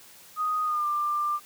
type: tone with pitch glide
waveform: sine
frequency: 1244.5 to 1189.7 Hz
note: D#6 to D6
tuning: 0 to +22 cents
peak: -24 dBFS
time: 0.36-1.4 s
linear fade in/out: 50 ms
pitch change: -78 cents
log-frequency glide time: 0.64-0.86 s
effects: white hiss -51 dBFS RMS until 1.45 s + high-pass 80 Hz 12 dB/octave